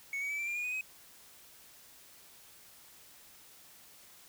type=tone with pitch steps; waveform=triangle; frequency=2216 / 2259 / 2302 / 2346 / 2392 / 2438 / 2485 / 2532 Hz; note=C#7 / C#7 / D7 / D7 / D7 / D#7 / D#7 / D#7; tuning=-1 / +32 / -35 / -2 / +31 / -36 / -3 / +30 cents; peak=-32 dBFS; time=0.13-0.81 s; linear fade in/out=2 ms; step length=85 ms; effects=white hiss -57 dBFS RMS until 4.28 s